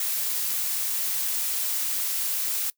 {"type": "noise", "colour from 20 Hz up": "blue", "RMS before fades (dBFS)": -27, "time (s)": [0, 2.7], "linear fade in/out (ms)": 2, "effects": ["noise-tail reverb RT60 0.1 s tail -22 dB re dry"]}